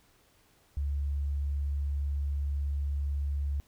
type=tone; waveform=sine; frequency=71 Hz; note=C#2; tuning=42 cents sharp; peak=-28 dBFS; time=0.77-3.6 s; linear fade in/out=0 ms; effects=pink hiss -65 dBFS RMS until 3.67 s